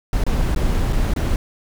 brown noise with dropouts, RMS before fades -18 dBFS, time 0.13-1.36 s, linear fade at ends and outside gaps 1 ms, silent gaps 0.238-0.265 / 0.548-0.561 / 0.926-0.93 / 1.137-1.162 s, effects none

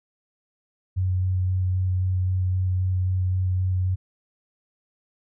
sine tone with vibrato, 92.4 Hz, F#2, 2 cents flat, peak -20 dBFS, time 0.96-3.96 s, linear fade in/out 20 ms, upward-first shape square, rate 3.8 Hz, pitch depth 9 cents each way, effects none

